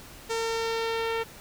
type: tone with low-pass filter sweep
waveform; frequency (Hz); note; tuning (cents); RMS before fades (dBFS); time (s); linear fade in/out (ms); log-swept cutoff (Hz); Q
sawtooth; 454.5; A#4; -44; -29; 0.29-1.24; 20; 7500 to 2800; 1.4
effects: pink hiss -47 dBFS RMS until 1.4 s